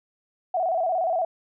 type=tone with vibrato; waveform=sine; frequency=698.5 Hz; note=F5; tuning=in tune; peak=-21 dBFS; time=0.54-1.25 s; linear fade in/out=5 ms; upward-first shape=square; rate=17 Hz; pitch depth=100 cents each way; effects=none

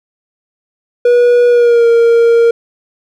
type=tone with pitch glide; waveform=triangle; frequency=484.4 to 465.5 Hz; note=B4 to A#4; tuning=-34 to -2 cents; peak=-3 dBFS; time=1.05-2.51 s; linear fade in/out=5 ms; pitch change=-68 cents; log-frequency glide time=1.48-1.87 s; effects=none

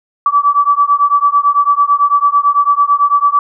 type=beating tone pair; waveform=sine; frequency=1148 / 1157 Hz; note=D6 / D6; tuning=-40 / -26 cents; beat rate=9 Hz; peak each=-11 dBFS; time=0.26-3.39 s; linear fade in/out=2 ms; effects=none

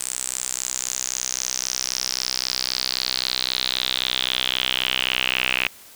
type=tone with band-pass filter sweep; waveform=sawtooth; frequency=63.8 Hz; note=C2; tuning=43 cents flat; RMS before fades=-25 dBFS; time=0-5.68 s; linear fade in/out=5 ms; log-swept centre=8400 to 2600 Hz; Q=5.4; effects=white hiss -46 dBFS RMS until 5.95 s

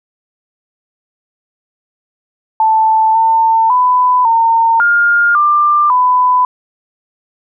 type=tone with pitch steps; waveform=sine; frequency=881 / 899 / 999 / 912 / 1412 / 1189 / 1000 Hz; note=A5 / A5 / B5 / A#5 / F6 / D6 / B5; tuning=+2 / +37 / +20 / -38 / +19 / +21 / +21 cents; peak=-7 dBFS; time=2.6-6.45 s; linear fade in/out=2 ms; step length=550 ms; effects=none

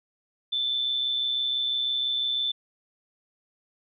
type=tone with amplitude modulation; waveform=sine; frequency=3522 Hz; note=A7; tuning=1 cent sharp; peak=-22 dBFS; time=0.52-2.52 s; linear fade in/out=10 ms; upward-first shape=sine; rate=126 Hz; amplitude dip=45%; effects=none

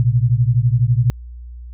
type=beating tone pair; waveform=sine; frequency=116.54 / 128.54 Hz; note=A#2 / C3; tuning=0 / -30 cents; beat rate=12 Hz; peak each=-14 / -16 dBFS; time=0-1.1 s; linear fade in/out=0 ms; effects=added 60 Hz sine -31 dBFS peak until 1.73 s

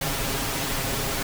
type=noise with comb filter; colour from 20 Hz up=pink; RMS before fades=-27 dBFS; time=0.01-1.23 s; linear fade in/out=5 ms; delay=7.4 ms; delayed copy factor=+0.7; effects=none

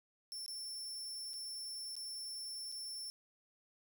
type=tone with dropouts; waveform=sawtooth; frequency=5390 Hz; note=E8; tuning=38 cents sharp; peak=-40 dBFS; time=0.32-3.1 s; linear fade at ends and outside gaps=0 ms; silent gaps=0.462-0.48 / 1.334-1.339 / 1.954-1.965 / 2.717-2.723 s; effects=none

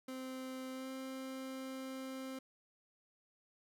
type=tone with pitch glide; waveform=30% pulse; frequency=260 to 263.5 Hz; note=C4 to C4; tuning=-11 to +12 cents; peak=-40 dBFS; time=0.08-2.39 s; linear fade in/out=5 ms; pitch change=+23 cents; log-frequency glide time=0.72-0.9 s; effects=none

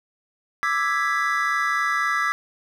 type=chord; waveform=triangle; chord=E dominant seventh; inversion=third; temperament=equal; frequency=1174.7 / 1318.5 / 1661.2 / 1975.5 Hz; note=D6 / E6 / G#6 / B6; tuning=0 / 0 / 0 / 0 cents; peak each=-24 dBFS; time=0.63-2.32 s; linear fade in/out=0 ms; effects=none

